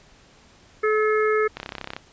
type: harmonic tone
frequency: 430 Hz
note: A4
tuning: 40 cents flat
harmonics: 1 / 3 / 4 / 5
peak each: -19 / -25 / -29 / -30 dBFS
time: 0.83-1.48 s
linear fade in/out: 10 ms
type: click train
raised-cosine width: 0.3 ms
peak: -15 dBFS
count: 14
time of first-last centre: 1.57-1.965 s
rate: 32.9 Hz
effects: pink hiss -53 dBFS RMS until 2.12 s + resampled to 16000 Hz